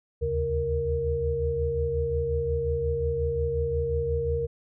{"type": "tone cluster", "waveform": "sine", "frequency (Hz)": [74.6, 80.2, 136.4, 467.1], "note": ["D2", "E2", "C#3", "A#4"], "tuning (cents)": [28, -47, -28, 3], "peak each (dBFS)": [-31, -32, -34, -26], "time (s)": [0.21, 4.47], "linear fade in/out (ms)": 20, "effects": []}